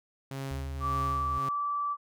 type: tone with tremolo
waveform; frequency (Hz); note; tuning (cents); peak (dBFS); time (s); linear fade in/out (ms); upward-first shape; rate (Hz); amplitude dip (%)
sawtooth; 135.8; C#3; -35; -30; 0.31-1.49; 2; sine; 1.8; 60
type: tone with vibrato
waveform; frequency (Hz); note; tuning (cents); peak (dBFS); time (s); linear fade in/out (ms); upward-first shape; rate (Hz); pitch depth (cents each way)
sine; 73.42; D2; 0; -34; 0.51-1.38; 0; sine; 4.1; 10
type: tone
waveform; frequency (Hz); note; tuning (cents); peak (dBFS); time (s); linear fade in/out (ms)
sine; 1160; D6; -22; -28; 0.8-1.97; 50
effects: none